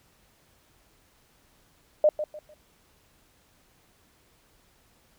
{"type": "tone with echo", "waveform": "sine", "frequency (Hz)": 606, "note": "D#5", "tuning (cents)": -46, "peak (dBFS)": -15, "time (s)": [2.04, 2.09], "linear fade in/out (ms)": 2, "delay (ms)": 150, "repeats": 3, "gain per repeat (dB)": -11, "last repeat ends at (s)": 2.54, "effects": ["pink hiss -63 dBFS RMS until 5.18 s"]}